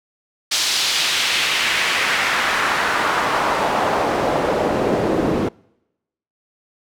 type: noise with band-pass filter sweep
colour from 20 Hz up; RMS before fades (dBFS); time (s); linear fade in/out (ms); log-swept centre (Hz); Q
pink; -19; 0.51-5.49; 10; 4700 to 320; 1.3
effects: noise-tail reverb RT60 0.9 s tail -26 dB re dry